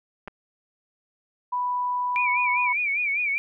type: clicks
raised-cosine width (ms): 0.5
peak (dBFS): -22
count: 2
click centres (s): 0.276 / 0.281
type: tone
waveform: sine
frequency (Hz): 987.8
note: B5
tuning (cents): 0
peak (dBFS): -23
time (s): 1.52-2.73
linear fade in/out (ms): 10
type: tone with vibrato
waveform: sine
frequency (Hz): 2335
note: D7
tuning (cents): -11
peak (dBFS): -22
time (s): 2.16-3.38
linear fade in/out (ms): 0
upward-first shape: sine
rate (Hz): 5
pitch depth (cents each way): 100
effects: none